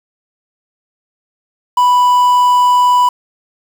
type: tone with quantisation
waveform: triangle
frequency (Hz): 987.8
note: B5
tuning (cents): 0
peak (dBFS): -5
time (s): 1.77-3.09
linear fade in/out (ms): 5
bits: 5
effects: none